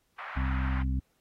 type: band-pass noise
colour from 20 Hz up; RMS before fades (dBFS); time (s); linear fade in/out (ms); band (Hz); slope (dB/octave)
white; -40; 0.18-0.83; 10; 840 to 1800; 24
type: harmonic tone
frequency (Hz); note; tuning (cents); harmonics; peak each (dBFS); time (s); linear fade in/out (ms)
65.41; C2; 0; 1 / 2 / 3 / 4; -27 / -35 / -40 / -37; 0.36-1; 10
effects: pink hiss -73 dBFS RMS until 1.2 s + AAC 48 kbps